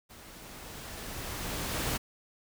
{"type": "noise with level ramp", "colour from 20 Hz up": "pink", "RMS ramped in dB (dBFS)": [-51, -31], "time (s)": [0.09, 1.98], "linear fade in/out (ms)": 20, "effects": []}